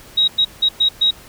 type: tone bursts at uneven times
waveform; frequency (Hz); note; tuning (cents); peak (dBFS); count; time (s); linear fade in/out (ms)
sine; 3809; A#7; +37; -11; 5; 0.17-0.28 / 0.38-0.45 / 0.62-0.69 / 0.8-0.89 / 1.01-1.11; 10
effects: pink hiss -42 dBFS RMS until 1.28 s